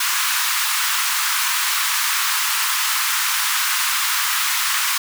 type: high-pass noise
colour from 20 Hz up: pink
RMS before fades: -20 dBFS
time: 0-4.98 s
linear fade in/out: 5 ms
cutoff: 1000 Hz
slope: 48 dB/octave
effects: none